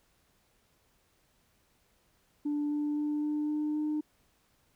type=tone with pitch steps; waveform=sine; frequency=293.7 / 295.6 / 297.5 / 299.4 / 301.3 / 303.2 Hz; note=D4 / D4 / D4 / D4 / D4 / D#4; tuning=0 / +11 / +22 / +33 / +44 / -45 cents; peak=-27 dBFS; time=2.45-4.01 s; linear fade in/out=10 ms; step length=260 ms; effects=tanh soft clip ceiling -26 dBFS + pink hiss -70 dBFS RMS until 4.75 s